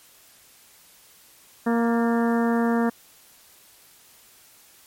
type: harmonic tone with a mistuned harmonic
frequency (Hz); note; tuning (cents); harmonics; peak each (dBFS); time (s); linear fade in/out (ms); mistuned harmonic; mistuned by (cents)
233.1; A#3; 0; 1 / 2 / 3 / 4 / 5 / 6 / 7 / 8; -20 / -26 / -30 / -32 / -34 / -36 / -37 / -38; 1.66-2.9; 10; 8; -60
effects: white hiss -53 dBFS RMS until 4.86 s + MP3 64 kbps